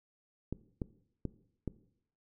clicks, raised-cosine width 3 ms, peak -22 dBFS, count 4, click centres 0.526 / 0.818 / 1.253 / 1.677 s, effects noise-tail reverb RT60 0.7 s tail -18 dB re dry

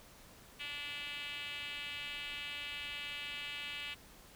5% pulse tone with band-pass filter, 290.1 Hz, D4, 21 cents flat, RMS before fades -43 dBFS, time 0.59-3.95 s, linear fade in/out 20 ms, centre 2800 Hz, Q 3, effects pink hiss -58 dBFS RMS until 4.35 s

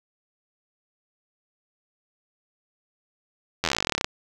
slowing click train, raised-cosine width 0.2 ms, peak -5 dBFS, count 21, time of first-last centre 3.64-4.045 s, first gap 11 ms, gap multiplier 1.06, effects none

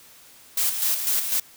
blue noise with tremolo, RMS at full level -22 dBFS, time 0.57-1.4 s, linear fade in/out 5 ms, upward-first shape square, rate 4 Hz, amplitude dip 50%, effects white hiss -50 dBFS RMS until 1.56 s

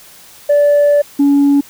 sine tone pair in turn, 581 / 282.7 Hz, D5 / C#4, -19 / +34 cents, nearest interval octave, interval 1247 cents, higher first, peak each -5 dBFS, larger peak neither, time 0.49-1.02 / 1.19-1.61 s, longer first, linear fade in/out 10 ms, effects tanh soft clip ceiling -5 dBFS + white hiss -40 dBFS RMS until 1.69 s

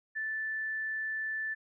sine tone, 1757 Hz, A6, 3 cents flat, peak -32 dBFS, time 0.15-1.55 s, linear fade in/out 20 ms, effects none

